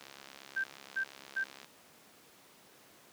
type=click train; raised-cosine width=0.2 ms; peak=-31 dBFS; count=113; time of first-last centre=0.01-1.645 s; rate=68.5 Hz
type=tone bursts; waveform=sine; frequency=1568 Hz; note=G6; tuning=in tune; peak=-30 dBFS; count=3; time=0.56-1.44 s; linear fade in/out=10 ms; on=80 ms; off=320 ms
effects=pink hiss -59 dBFS RMS until 3.12 s + high-pass 200 Hz 12 dB/octave